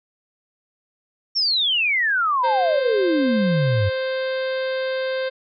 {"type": "exponential sweep", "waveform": "sine", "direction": "down", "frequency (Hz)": [5588, 92.5], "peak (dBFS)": -17, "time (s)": [1.35, 3.9], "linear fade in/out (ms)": 20}
{"type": "harmonic tone", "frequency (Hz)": 523.3, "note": "C5", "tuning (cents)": 0, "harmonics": [1, 2, 3, 4, 5, 6, 7, 8, 9], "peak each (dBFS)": [-22, -38, -31, -38, -41, -42, -38, -43, -43], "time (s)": [2.43, 5.3], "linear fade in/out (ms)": 20}
{"effects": []}